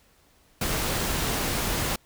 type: noise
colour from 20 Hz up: pink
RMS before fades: -27 dBFS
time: 0.61-1.96 s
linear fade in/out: 5 ms
effects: pink hiss -61 dBFS RMS until 2.05 s